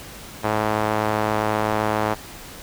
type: tone with band-pass filter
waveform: sawtooth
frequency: 107.6 Hz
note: A2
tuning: 38 cents flat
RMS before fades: -22 dBFS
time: 0.43-2.15 s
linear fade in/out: 20 ms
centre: 880 Hz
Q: 1.1
effects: pink hiss -39 dBFS RMS until 2.62 s